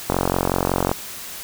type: click train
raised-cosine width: 1 ms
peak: -4 dBFS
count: 38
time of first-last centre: 0.1-0.915 s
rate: 45.4 Hz
effects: white hiss -34 dBFS RMS until 1.43 s